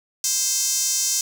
sawtooth tone with high-pass filter, 523.3 Hz, C5, in tune, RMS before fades -22 dBFS, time 0.24-1.21 s, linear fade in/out 2 ms, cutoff 6200 Hz, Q 3.4, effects none

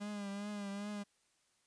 45% pulse tone with vibrato, 203.3 Hz, G#3, 37 cents flat, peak -40 dBFS, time 0-1.04 s, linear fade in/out 20 ms, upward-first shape triangle, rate 2.5 Hz, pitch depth 54 cents each way, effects white hiss -75 dBFS RMS until 1.66 s + resampled to 22050 Hz

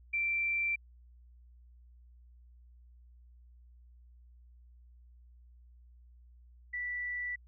sine tone pair in turn, 2349 / 1965.1 Hz, D7 / B6, 0 / -9 cents, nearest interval minor third, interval 309 cents, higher first, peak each -29 / -34 dBFS, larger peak first, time 0.13-0.76 / 6.73-7.36 s, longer neither, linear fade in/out 10 ms, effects added 60 Hz sine -55 dBFS peak until 7.47 s

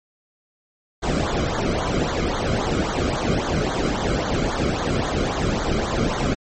brown noise with flanger, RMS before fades -22 dBFS, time 1.02-6.35 s, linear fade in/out 20 ms, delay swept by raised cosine 0.37 to 1.15 ms, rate 3.7 Hz, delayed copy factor -0.85, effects MP3 32 kbps

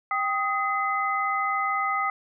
sine tone cluster, 787 / 1253 / 2041 Hz, G5 / D#6 / C7, +7 / +12 / -44 cents, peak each -29 / -25 / -30 dBFS, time 0.11-2.1 s, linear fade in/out 2 ms, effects none

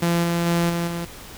sawtooth tone with level steps, 170.7 Hz, F3, 39 cents flat, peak -14 / -16 / -14 / -18 / -22 dBFS, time 0.02-1.05 s, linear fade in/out 5 ms, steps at 0.23 / 0.46 / 0.69 / 0.87 s, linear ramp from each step 10 ms, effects pink hiss -40 dBFS RMS until 1.37 s

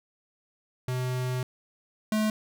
square tone pair in turn, 126.9 / 215.4 Hz, B2 / A3, +47 / -37 cents, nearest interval major sixth, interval 916 cents, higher second, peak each -28 / -24 dBFS, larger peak second, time 0.88-1.43 / 2.12-2.3 s, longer first, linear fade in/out 2 ms, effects none

